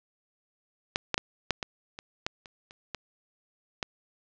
clicks, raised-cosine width 0.2 ms, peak -8 / -8 / -9 / -7 / -14 / -22 / -11 / -28 / -30 / -16 / -12 dBFS, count 11, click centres 0.959 / 1.143 / 1.179 / 1.507 / 1.628 / 1.989 / 2.265 / 2.458 / 2.709 / 2.947 / 3.828 s, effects low-pass 6000 Hz 12 dB/octave

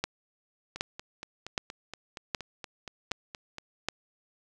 two click trains, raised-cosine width 0.2 ms, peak -11 / -22 dBFS, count 6 / 13, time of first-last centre 0.04-3.886 / 0.76-3.584 s, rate 1.3 / 4.25 Hz, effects none

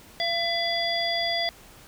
harmonic tone with a mistuned harmonic, 682 Hz, F5, 41 cents flat, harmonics 1 / 3 / 5 / 7, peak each -28 / -30 / -29 / -30 dBFS, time 0.2-1.49 s, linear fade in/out 0 ms, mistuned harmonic 3, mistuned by -34 cents, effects pink hiss -50 dBFS RMS until 1.87 s

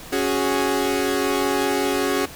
sawtooth chord, C# suspended fourth, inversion none, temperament equal, 277.2 / 370 / 415.3 Hz, C#4 / F#4 / G#4, 0 / 0 / 0 cents, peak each -20 dBFS, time 0.12-2.26 s, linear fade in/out 10 ms, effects pink hiss -39 dBFS RMS until 2.35 s

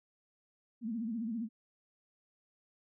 sine tone with vibrato, 226.8 Hz, A#3, 47 cents flat, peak -34 dBFS, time 0.81-1.49 s, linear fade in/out 50 ms, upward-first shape sine, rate 15 Hz, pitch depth 120 cents each way, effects none

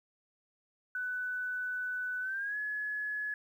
sine tone with pitch glide, 1495 to 1697.6 Hz, F#6 to G#6, +17 to +38 cents, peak -33 dBFS, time 0.95-3.34 s, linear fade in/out 2 ms, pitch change +221 cents, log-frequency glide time 2.21-2.57 s, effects 11-bit

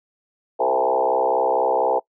sine tone with frequency modulation, 659.3 Hz, E5, in tune, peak -16 dBFS, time 0.59-2 s, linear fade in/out 20 ms, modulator 64.2 Hz, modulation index 3.8, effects noise-tail reverb RT60 0.1 s tail -23 dB re dry

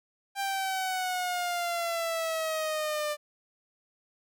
sawtooth exponential sweep, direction down, 793 to 593 Hz, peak -25 dBFS, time 0.35-3.17 s, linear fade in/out 50 ms, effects none

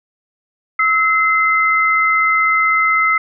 sine tone pair together, 1300 / 2064 Hz, E6 / C7, -24 / -24 cents, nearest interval minor sixth, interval 800 cents, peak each -14 dBFS, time 0.79-3.18 s, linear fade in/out 5 ms, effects none

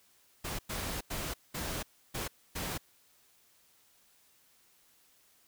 pink noise bursts at uneven times, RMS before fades -37 dBFS, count 6, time 0.44-0.59 / 0.69-1.01 / 1.1-1.34 / 1.54-1.83 / 2.14-2.28 / 2.55-2.78 s, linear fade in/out 10 ms, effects white hiss -66 dBFS RMS until 5.47 s

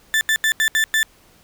35% pulse tone bursts at uneven times, 1763 Hz, A6, 3 cents sharp, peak -13 dBFS, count 6, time 0.14-0.21 / 0.29-0.36 / 0.44-0.52 / 0.6-0.68 / 0.75-0.84 / 0.94-1.03 s, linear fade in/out 0 ms, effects pink hiss -53 dBFS RMS until 1.43 s

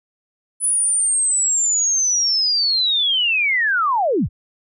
sine linear sweep, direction down, 10030 to 32.7 Hz, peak -15 dBFS, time 0.6-4.29 s, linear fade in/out 50 ms, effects none

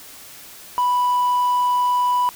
triangle tone, 987 Hz, B5, 1 cent flat, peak -13 dBFS, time 0.78-2.29 s, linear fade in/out 0 ms, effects tanh soft clip ceiling -10 dBFS + white hiss -41 dBFS RMS until 2.35 s

